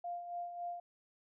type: tone with tremolo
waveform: sine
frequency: 699 Hz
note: F5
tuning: 1 cent sharp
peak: -37 dBFS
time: 0.04-0.8 s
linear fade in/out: 5 ms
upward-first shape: sine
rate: 3.6 Hz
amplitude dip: 55%
effects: none